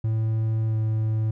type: tone with pitch glide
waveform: triangle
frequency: 110.8 to 109.65 Hz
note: A2 to A2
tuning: +13 to -6 cents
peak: -19 dBFS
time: 0.04-1.31 s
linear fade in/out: 5 ms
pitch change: -19 cents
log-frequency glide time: 0.68-0.76 s
effects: none